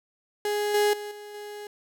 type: tone with level steps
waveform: 35% pulse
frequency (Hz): 415.3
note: G#4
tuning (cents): 0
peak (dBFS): -23 / -18 / -32 / -38 / -35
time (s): 0.45-1.67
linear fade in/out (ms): 2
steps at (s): 0.74 / 0.93 / 1.11 / 1.34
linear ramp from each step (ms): 5
effects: none